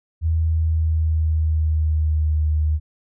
sine tone with pitch glide, 80.9 to 76.8 Hz, E2 to D#2, -32 to -22 cents, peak -16 dBFS, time 0.21-2.8 s, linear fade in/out 50 ms, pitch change -90 cents, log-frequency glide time 0.32-2.44 s, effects none

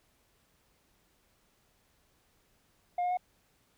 sine tone with pitch steps, 710 / 717 / 727 Hz, F5 / F5 / F#5, +28 / +45 / -31 cents, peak -25 dBFS, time 2.98-3.172 s, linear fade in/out 5 ms, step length 64 ms, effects tanh soft clip ceiling -27 dBFS + pink hiss -70 dBFS RMS until 3.77 s

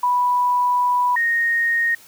sine tone pair in turn, 985 / 1859.4 Hz, B5 / A#6, -5 / -5 cents, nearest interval major seventh, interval 1100 cents, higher second, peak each -15 / -16 dBFS, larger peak first, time 0.03-1.16 / 1.16-1.95 s, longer first, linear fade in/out 5 ms, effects white hiss -47 dBFS RMS until 2.07 s

